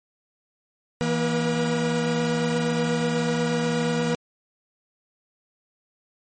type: tone cluster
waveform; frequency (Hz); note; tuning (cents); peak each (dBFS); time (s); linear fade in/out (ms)
45% pulse; 163.6 / 237.4 / 482.5; E3 / A#3 / B4; -13 / +32 / -40; -26; 1.01-4.15; 0
effects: MP3 32 kbps